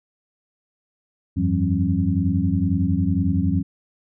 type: tone cluster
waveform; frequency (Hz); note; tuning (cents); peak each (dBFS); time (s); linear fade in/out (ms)
sine; 86.4 / 97.3 / 170.3 / 192.4 / 270.5; F2 / G2 / F3 / G3 / C#4; -18 / -12 / -43 / -32 / -42; -24; 1.36-3.63; 20
effects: none